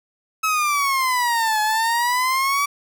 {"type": "exponential two-way sweep", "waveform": "30% pulse", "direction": "down then up", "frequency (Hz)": [1297, 848, 1153], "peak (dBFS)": -15, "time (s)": [0.43, 2.66], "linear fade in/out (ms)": 10, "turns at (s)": 1.61, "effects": []}